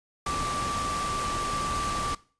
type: tone in noise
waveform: sine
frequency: 1168 Hz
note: D6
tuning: 10 cents flat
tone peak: -29 dBFS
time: 0.26-2.15 s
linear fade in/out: 5 ms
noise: pink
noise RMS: -33 dBFS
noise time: 0.26-2.15 s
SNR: +1 dB
effects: noise-tail reverb RT60 0.4 s tail -20 dB re dry + resampled to 22050 Hz